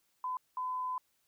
sine tone bursts at uneven times, 1012 Hz, B5, 42 cents sharp, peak -33 dBFS, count 2, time 0.24-0.37 / 0.57-0.98 s, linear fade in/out 2 ms, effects white hiss -75 dBFS RMS until 1.27 s

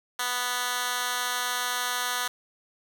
10% pulse tone with high-pass filter, 246.9 Hz, B3, in tune, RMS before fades -29 dBFS, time 0.19-2.28 s, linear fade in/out 5 ms, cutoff 1400 Hz, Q 0.71, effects none

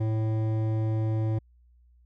sine tone with hard clipping, 110 Hz, A2, in tune, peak -26 dBFS, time 0-1.39 s, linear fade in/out 10 ms, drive 12 dB, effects added 60 Hz sine -56 dBFS peak until 2.05 s

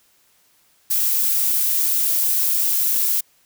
violet noise, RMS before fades -19 dBFS, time 0.9-3.21 s, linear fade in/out 10 ms, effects white hiss -59 dBFS RMS until 3.45 s

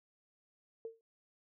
sine tone with exponential decay, 453.2 Hz, A#4, 49 cents flat, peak -37 dBFS, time 0.85-1.01 s, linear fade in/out 1 ms, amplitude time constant 34 ms, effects none

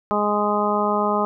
harmonic tone, 207.7 Hz, G#3, in tune, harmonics 1 / 2 / 3 / 4 / 5 / 6, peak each -25 / -25 / -25 / -25 / -25 / -25 dBFS, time 0.11-1.25 s, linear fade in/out 0 ms, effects none

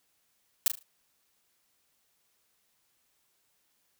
blue noise with echo, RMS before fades -22 dBFS, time 0.66-0.68 s, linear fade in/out 2 ms, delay 37 ms, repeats 4, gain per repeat -9 dB, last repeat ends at 0.828 s, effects white hiss -73 dBFS RMS until 3.99 s

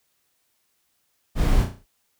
brown noise with echo, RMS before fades -19 dBFS, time 1.35-1.66 s, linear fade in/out 50 ms, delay 34 ms, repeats 6, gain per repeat -6 dB, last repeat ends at 1.864 s, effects white hiss -70 dBFS RMS until 2.19 s

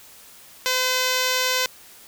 5% pulse tone, 510 Hz, C5, 44 cents flat, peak -8 dBFS, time 0.66-1.66 s, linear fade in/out 0 ms, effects white hiss -47 dBFS RMS until 2.07 s

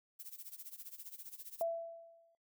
violet noise with tremolo, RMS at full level -47 dBFS, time 0.19-1.63 s, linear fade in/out 10 ms, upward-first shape sine, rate 15 Hz, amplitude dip 85%
sine tone with exponential decay, 668 Hz, E5, 23 cents sharp, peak -30 dBFS, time 1.61-2.35 s, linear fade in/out 1 ms, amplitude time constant 160 ms
effects noise-tail reverb RT60 0.2 s tail -25 dB re dry

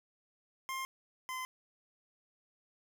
25% pulse tone pair in turn, 1059 / 1028.9 Hz, C6 / C6, +21 / -29 cents, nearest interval unison, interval 50 cents, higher first, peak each -33 / -34 dBFS, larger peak first, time 0.69-0.85 / 1.29-1.45 s, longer neither, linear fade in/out 0 ms, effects none

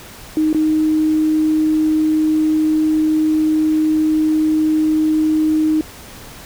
sine tone with dropouts, 311.1 Hz, D#4, in tune, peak -12 dBFS, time 0.37-5.81 s, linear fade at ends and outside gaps 1 ms, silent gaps 0.529-0.546 s, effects pink hiss -37 dBFS RMS until 6.45 s

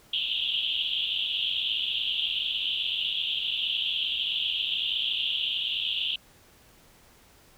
white band-pass noise, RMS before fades -29 dBFS, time 0.13-6.16 s, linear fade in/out 5 ms, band 2800 to 3500 Hz, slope 96 dB/octave, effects pink hiss -57 dBFS RMS until 7.57 s

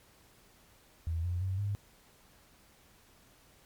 sine tone with pitch steps, 82.41 / 88.32 / 94.66 / 101.46 Hz, E2 / F2 / F#2 / G#2, 0 / +20 / +40 / -40 cents, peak -30 dBFS, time 1.07-1.75 s, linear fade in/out 0 ms, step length 170 ms, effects pink hiss -62 dBFS RMS until 3.65 s + MP3 96 kbps

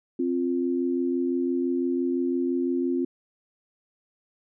sine tone pair together, 263.3 / 349.2 Hz, C4 / F4, +11 / 0 cents, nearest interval perfect fourth, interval 489 cents, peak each -25 / -26 dBFS, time 0.19-3.05 s, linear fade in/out 5 ms, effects none

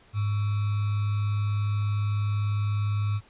sine tone with sample-and-hold, 103.3 Hz, G#2, 9 cents flat, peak -23 dBFS, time 0.13-3.21 s, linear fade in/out 50 ms, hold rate 1225 Hz, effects pink hiss -57 dBFS RMS until 3.29 s + resampled to 8000 Hz

